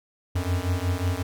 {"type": "beating tone pair", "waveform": "square", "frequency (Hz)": [87.31, 92.81], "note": ["F2", "F#2"], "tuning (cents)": [0, 6], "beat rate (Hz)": 5.5, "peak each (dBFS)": -27, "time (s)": [0.35, 1.23], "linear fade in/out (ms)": 10, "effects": []}